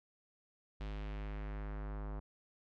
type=tone with low-pass filter sweep; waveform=square; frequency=51.4 Hz; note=G#1; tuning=17 cents flat; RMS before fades=-42 dBFS; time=0.8-2.2 s; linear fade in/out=10 ms; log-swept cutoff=3600 to 1100 Hz; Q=1.4; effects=none